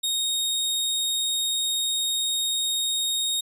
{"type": "tone", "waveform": "sawtooth", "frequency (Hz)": 3729, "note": "A#7", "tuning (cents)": 0, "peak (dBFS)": -20, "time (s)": [0.03, 3.41], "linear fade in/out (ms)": 10, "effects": ["resampled to 32000 Hz"]}